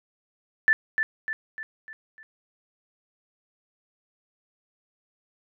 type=tone with echo; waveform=sine; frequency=1760 Hz; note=A6; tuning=in tune; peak=-15 dBFS; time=0.68-0.73 s; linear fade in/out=0 ms; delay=300 ms; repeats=5; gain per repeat=-6 dB; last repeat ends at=2.23 s; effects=none